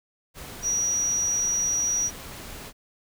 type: tone in noise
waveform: sine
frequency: 5790 Hz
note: F#8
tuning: 38 cents flat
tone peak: -22 dBFS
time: 0.62-2.11 s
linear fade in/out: 50 ms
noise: pink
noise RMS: -40 dBFS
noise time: 0.34-2.73 s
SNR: +15 dB
effects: none